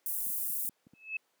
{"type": "high-pass noise", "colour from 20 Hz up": "pink", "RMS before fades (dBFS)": -34, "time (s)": [0.06, 0.69], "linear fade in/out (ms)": 0, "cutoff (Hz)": 11000, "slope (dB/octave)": 24}
{"type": "clicks", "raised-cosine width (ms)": 5, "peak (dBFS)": -29, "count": 7, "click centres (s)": [0.268, 0.3, 0.5, 0.65, 0.693, 0.869, 0.936]}
{"type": "tone with exponential growth", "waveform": "sine", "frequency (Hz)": 2600, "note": "E7", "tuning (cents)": -24, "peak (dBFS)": -29, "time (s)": [0.94, 1.17], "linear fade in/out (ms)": 5, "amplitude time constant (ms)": 50}
{"effects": ["pink hiss -74 dBFS RMS until 1.4 s", "high-pass 400 Hz 12 dB/octave"]}